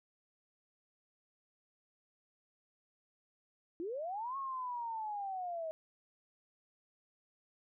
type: linear two-way sweep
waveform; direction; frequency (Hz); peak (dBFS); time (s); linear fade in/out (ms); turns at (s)
sine; up then down; 317 to 1102 to 627; -37; 3.8-5.71; 0; 4.37
effects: none